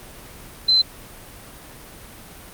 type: tone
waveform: sine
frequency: 4071 Hz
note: C8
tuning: 48 cents flat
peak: -12 dBFS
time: 0.68-0.82 s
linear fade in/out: 10 ms
effects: pink hiss -41 dBFS RMS until 2.53 s + Opus 32 kbps